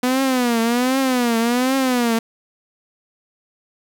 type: tone with vibrato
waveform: sawtooth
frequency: 247.1 Hz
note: B3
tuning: 1 cent sharp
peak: -12 dBFS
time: 0.03-2.19 s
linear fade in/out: 5 ms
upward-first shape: triangle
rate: 1.3 Hz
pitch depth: 160 cents each way
effects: 8-bit